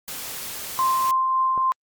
white noise, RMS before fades -33 dBFS, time 0.08-1.11 s, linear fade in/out 0 ms
sine tone with tremolo, 1046.5 Hz, C6, in tune, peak -17 dBFS, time 0.79-1.72 s, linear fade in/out 0 ms, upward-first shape triangle, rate 3.6 Hz, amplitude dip 25%
click, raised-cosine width 1 ms, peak -21 dBFS, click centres 1.577 s
effects Opus 48 kbps

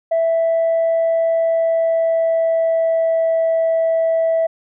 sine tone with pitch glide, 659.3 to 654.7 Hz, E5 to E5, 0 to -12 cents, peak -12 dBFS, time 0.11-4.47 s, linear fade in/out 10 ms, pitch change -12 cents, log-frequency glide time 1.28-3.37 s, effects tanh soft clip ceiling -11 dBFS

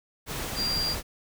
sine tone in noise, 4755 Hz, D8, 21 cents sharp, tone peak -26 dBFS, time 0.55-0.96 s, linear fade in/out 50 ms, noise pink, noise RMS -33 dBFS, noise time 0.26-1.03 s, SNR +4 dB, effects none

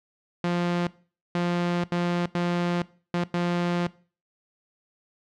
sawtooth tone bursts at uneven times, 174.61 Hz, F3, in tune, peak -19 dBFS, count 6, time 0.44-0.87 / 1.35-1.84 / 1.92-2.26 / 2.35-2.82 / 3.14-3.24 / 3.34-3.87 s, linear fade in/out 2 ms, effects noise-tail reverb RT60 0.4 s tail -20 dB re dry + low-pass 4000 Hz 12 dB/octave

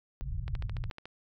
pink low-pass noise, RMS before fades -35 dBFS, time 0.21-0.9 s, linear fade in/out 0 ms, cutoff 140 Hz, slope 48 dB/octave
click train, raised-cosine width 0.3 ms, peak -27 dBFS, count 9, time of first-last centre 0.48-1.056 s, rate 13.9 Hz
effects none

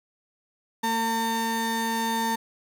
35% pulse tone pair together, 226.9 / 907 Hz, A#3 / A#5, -47 / -48 cents, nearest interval 2 octaves, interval 2399 cents, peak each -27 / -24 dBFS, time 0.83-2.36 s, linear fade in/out 10 ms, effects none

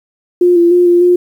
sine tone with pitch steps, 354.7 / 343 / 354.6 / 349.1 / 355.6 Hz, F4 / F4 / F4 / F4 / F4, +27 / -31 / +26 / -1 / +31 cents, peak -5 dBFS, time 0.41-1.16 s, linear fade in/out 5 ms, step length 150 ms, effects 7-bit

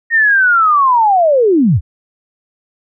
sine linear sweep, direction down, 1864.7 to 61.2 Hz, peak -7 dBFS, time 0.1-1.81 s, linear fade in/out 50 ms, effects none

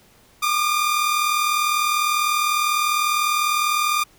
sawtooth tone pair together, 1174.7 / 1214.7 Hz, D6 / D#6, 0 / -42 cents, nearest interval minor second, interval 58 cents, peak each -20 / -16 dBFS, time 0.42-4.04 s, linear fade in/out 10 ms, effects pink hiss -54 dBFS RMS until 4.18 s

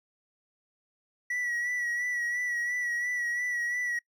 triangle tone with vibrato, 1939 Hz, B6, 32 cents flat, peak -27 dBFS, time 1.3-3.99 s, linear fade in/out 5 ms, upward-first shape sine, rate 2.9 Hz, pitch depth 36 cents each way, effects noise-tail reverb RT60 0.1 s tail -23 dB re dry

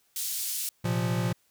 white band-pass noise, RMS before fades -32 dBFS, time 0.16-0.69 s, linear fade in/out 2 ms, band 4400 to 16000 Hz, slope 12 dB/octave
square chord, Bb suspended second, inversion none, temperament equal, 116.54 / 130.81 / 174.61 Hz, Bb2 / C3 / F3, 0 / 0 / 0 cents, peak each -29 / -35 / -30 dBFS, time 0.84-1.33 s, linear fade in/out 10 ms
effects white hiss -68 dBFS RMS until 1.5 s

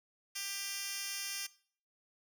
10% pulse tone with high-pass filter, 395.8 Hz, G4, 17 cents sharp, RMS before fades -40 dBFS, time 0.35-1.47 s, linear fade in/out 10 ms, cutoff 3800 Hz, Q 1.3, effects noise-tail reverb RT60 0.5 s tail -20 dB re dry

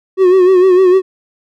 triangle tone with vibrato, 370 Hz, F#4, in tune, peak -3 dBFS, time 0.17-1.02 s, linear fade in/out 50 ms, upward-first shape sine, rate 6.6 Hz, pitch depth 60 cents each way, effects none

